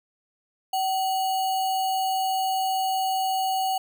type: tone with sample-and-hold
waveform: sine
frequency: 761 Hz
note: F#5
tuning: 48 cents sharp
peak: -22 dBFS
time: 0.73-3.78 s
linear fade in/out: 5 ms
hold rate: 3675 Hz
effects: none